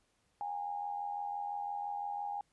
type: tone with amplitude modulation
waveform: sine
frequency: 817 Hz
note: G#5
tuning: 29 cents flat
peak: -33 dBFS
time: 0.41-2.41 s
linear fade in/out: 0 ms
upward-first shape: sine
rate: 85.9 Hz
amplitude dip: 60%
effects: pink hiss -75 dBFS RMS until 2.52 s + resampled to 24000 Hz